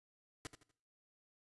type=noise with echo; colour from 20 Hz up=pink; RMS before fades=-45 dBFS; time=0.45-0.47 s; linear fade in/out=0 ms; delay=81 ms; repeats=3; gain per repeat=-10 dB; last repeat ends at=0.713 s; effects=noise-tail reverb RT60 0.6 s tail -22 dB re dry + resampled to 24000 Hz